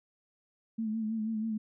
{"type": "tone with vibrato", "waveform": "sine", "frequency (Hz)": 220, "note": "A3", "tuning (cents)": 0, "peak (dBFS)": -30, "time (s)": [0.78, 1.58], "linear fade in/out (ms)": 10, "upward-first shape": "sine", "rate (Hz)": 6.2, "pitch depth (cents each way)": 47, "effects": []}